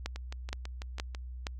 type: two click trains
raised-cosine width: 0.2 ms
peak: -24 / -17 dBFS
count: 7 / 4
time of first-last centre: 0.16-1.148 / 0.06-1.468 s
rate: 6.07 / 2.13 Hz
effects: added 62 Hz sine -39 dBFS peak until 1.59 s